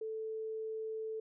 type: tone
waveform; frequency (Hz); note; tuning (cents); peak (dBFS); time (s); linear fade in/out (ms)
sine; 440; A4; 0; -37; 0.01-1.2; 5
effects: none